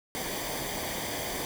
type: noise with comb filter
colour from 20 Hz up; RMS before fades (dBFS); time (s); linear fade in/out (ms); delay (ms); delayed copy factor
pink; -34; 0.15-1.45; 0; 0.74; -0.65
effects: none